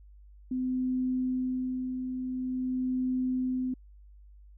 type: tone with tremolo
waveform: sine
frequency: 255.5 Hz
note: C4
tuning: 41 cents flat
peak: -26 dBFS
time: 0.51-3.74 s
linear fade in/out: 5 ms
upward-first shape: sine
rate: 0.47 Hz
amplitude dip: 45%
effects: added 50 Hz sine -50 dBFS peak until 4.57 s